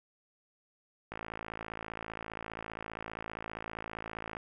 click train, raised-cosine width 0.5 ms, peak -24 dBFS, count 180, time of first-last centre 1.12-4.369 s, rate 55.1 Hz, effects none

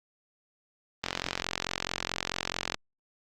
click train, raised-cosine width 0.2 ms, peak -11 dBFS, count 77, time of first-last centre 1.04-2.744 s, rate 44.6 Hz, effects Opus 32 kbps

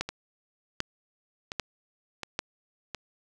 two click trains, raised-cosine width 0.2 ms, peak -11 / -17 dBFS, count 4 / 5, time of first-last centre 0.01-2.391 / 0.09-2.947 s, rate 1.26 / 1.4 Hz, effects none

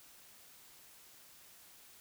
silence, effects white hiss -59 dBFS RMS until 2 s

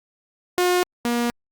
sawtooth tone pair in turn, 358.8 / 238.3 Hz, F4 / A#3, +47 / +38 cents, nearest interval perfect fifth, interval 709 cents, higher first, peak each -13 / -16 dBFS, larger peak first, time 0.58-0.83 / 1.05-1.3 s, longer neither, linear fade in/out 0 ms, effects Opus 48 kbps

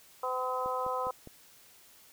harmonic tone, 254.9 Hz, C4, 45 cents flat, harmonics 2 / 3 / 4 / 5, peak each -35 / -38 / -34 / -37 dBFS, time 0.23-1.11 s, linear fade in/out 5 ms
click train, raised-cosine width 2 ms, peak -32 dBFS, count 4, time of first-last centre 0.66-1.273 s, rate 4.89 Hz
effects white hiss -58 dBFS RMS until 2.12 s

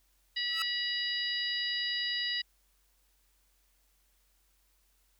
harmonic tone, 970 Hz, B5, 31 cents flat, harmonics 2 / 3 / 4 / 5, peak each -36 / -36 / -36 / -36 dBFS, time 0.36-2.42 s, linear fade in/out 10 ms
sawtooth tone with exponential growth, 1315 Hz, E6, 5 cents flat, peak -27 dBFS, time 0.48-0.62 s, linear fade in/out 1 ms, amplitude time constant 29 ms
effects added 46 Hz sine -70 dBFS peak until 5.19 s + white hiss -72 dBFS RMS until 5.19 s

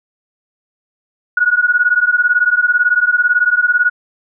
sine beating tone pair, 1449 / 1467 Hz, F#6 / F#6, -37 / -15 cents, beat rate 18 Hz, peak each -13 dBFS, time 1.37-3.9 s, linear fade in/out 5 ms, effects none

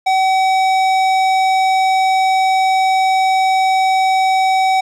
sine tone with tanh clipping, 760 Hz, F#5, 46 cents sharp, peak -13 dBFS, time 0.06-4.81 s, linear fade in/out 10 ms, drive 16 dB, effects none

